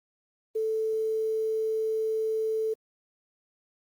sine tone with quantisation, 440 Hz, A4, in tune, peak -25 dBFS, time 0.55-2.74 s, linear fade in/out 10 ms, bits 9, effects Opus 24 kbps

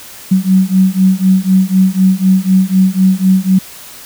sine beating tone pair, 186.5 / 190.5 Hz, F#3 / G3, +14 / -49 cents, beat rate 4 Hz, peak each -10 dBFS, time 0.31-3.59 s, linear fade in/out 10 ms, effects white hiss -33 dBFS RMS until 4.05 s

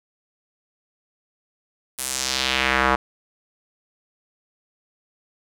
square tone with band-pass filter sweep, 65.41 Hz, C2, in tune, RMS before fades -22 dBFS, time 1.98-2.96 s, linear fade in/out 10 ms, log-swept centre 11000 to 1100 Hz, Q 1.6, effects none

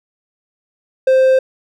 triangle tone, 523.3 Hz, C5, in tune, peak -6 dBFS, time 1.07-1.39 s, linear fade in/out 5 ms, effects none

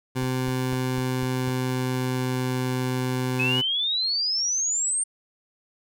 20% pulse tone with pitch glide, 128.7 to 127.66 Hz, C3 to C3, -28 to -42 cents, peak -19 dBFS, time 0.15-3.62 s, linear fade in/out 20 ms, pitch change -14 cents, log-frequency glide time 0.38-2.53 s
brown noise bursts, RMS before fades -35 dBFS, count 6, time 0.22-1.496 s, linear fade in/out 2 ms, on 21 ms, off 230 ms
sine exponential sweep, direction up, 2536 to 8870 Hz, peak -22 dBFS, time 3.39-5.04 s, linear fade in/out 10 ms
effects none

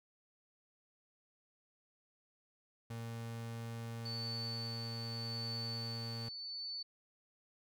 35% pulse tone, 115.4 Hz, A#2, 17 cents flat, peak -40 dBFS, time 2.9-6.29 s, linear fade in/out 5 ms
sine tone with tremolo, 4495 Hz, C#8, 23 cents sharp, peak -40 dBFS, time 4.05-6.83 s, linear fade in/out 10 ms, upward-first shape sine, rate 0.83 Hz, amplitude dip 40%
effects none

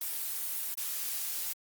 blue noise with dropouts, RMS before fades -35 dBFS, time 0.01-1.53 s, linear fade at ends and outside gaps 5 ms, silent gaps 0.744-0.774 s, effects Opus 32 kbps

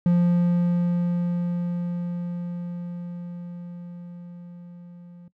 triangle tone with level ramp, 174.61 Hz, F3, in tune, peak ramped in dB -13 to -40 dBFS, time 0.06-5.28 s, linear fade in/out 2 ms, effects noise-tail reverb RT60 0.1 s tail -17 dB re dry

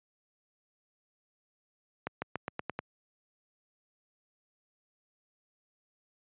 accelerating click train, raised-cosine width 0.5 ms, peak -18 dBFS, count 7, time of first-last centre 2.07-2.79 s, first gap 150 ms, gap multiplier 0.91, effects high-pass 100 Hz 12 dB/octave + resampled to 8000 Hz

